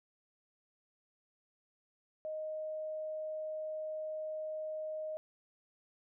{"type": "tone", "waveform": "sine", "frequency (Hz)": 622.3, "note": "D#5", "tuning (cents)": 0, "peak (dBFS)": -37, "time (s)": [2.25, 5.17], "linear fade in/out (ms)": 0, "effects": []}